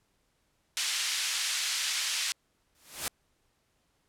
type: band-pass noise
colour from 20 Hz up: white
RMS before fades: -31 dBFS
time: 0.77-2.32 s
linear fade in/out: 0 ms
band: 2000 to 6100 Hz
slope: 12 dB/octave
type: noise with exponential growth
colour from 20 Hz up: white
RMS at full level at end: -28 dBFS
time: 2.75-3.08 s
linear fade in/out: 1 ms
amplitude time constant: 70 ms
effects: pink hiss -73 dBFS RMS until 4.08 s + low-pass 12000 Hz 12 dB/octave